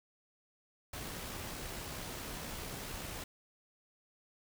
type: noise with amplitude modulation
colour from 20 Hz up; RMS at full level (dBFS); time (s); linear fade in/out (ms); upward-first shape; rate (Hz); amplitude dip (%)
pink; -42; 0.93-3.24; 5; sine; 64.7; 25
effects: none